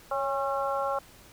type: harmonic tone with a mistuned harmonic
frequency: 271.5 Hz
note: C#4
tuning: 36 cents flat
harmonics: 2 / 3 / 4 / 5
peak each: -30 / -32 / -33 / -34 dBFS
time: 0.11-0.99 s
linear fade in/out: 5 ms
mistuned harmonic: 2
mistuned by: +35 cents
effects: pink hiss -53 dBFS RMS until 1.32 s